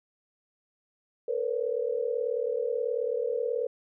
sine tone cluster, 451.8 / 490.3 / 560 Hz, A4 / B4 / C#5, +46 / -13 / +18 cents, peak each -31 / -29 / -35 dBFS, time 1.28-3.67 s, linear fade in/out 5 ms, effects none

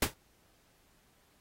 pink noise with exponential decay, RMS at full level -23 dBFS, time 0.02-0.14 s, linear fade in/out 5 ms, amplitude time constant 26 ms, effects pink hiss -68 dBFS RMS until 1.4 s + AAC 48 kbps

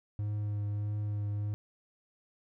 triangle tone with vibrato, 103.83 Hz, G#2, in tune, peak -29 dBFS, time 0.19-1.54 s, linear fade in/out 0 ms, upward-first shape triangle, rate 1.6 Hz, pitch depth 18 cents each way, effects none

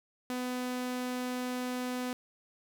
sawtooth tone, 250.3 Hz, B3, 23 cents sharp, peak -29 dBFS, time 0.3-2.13 s, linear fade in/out 0 ms, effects none

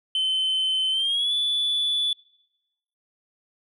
sine tone with pitch glide, 3064 to 3459 Hz, G7 to A7, -40 to -30 cents, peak -19 dBFS, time 0.15-2.13 s, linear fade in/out 2 ms, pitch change +210 cents, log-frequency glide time 0.91-1.33 s, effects noise-tail reverb RT60 0.9 s tail -24 dB re dry + tanh soft clip ceiling -19 dBFS

